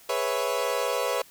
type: chord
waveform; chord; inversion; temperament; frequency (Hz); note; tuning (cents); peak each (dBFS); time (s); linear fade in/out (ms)
30% pulse; C# minor seventh; second; equal; 415.3 / 493.9 / 554.4 / 659.3; G#4 / B4 / C#5 / E5; 0 / 0 / 0 / 0; -31 / -26 / -27 / -30; 0.09-1.22; 5
effects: white hiss -53 dBFS RMS until 1.3 s